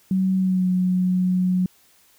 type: tone with pitch glide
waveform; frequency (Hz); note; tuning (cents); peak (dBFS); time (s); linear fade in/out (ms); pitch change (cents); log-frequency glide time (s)
sine; 188.7 to 183.01; F#3 to F#3; +34 to -19; -17; 0.11-1.66; 2; -53; 0.36-0.68
effects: white hiss -57 dBFS RMS until 2.18 s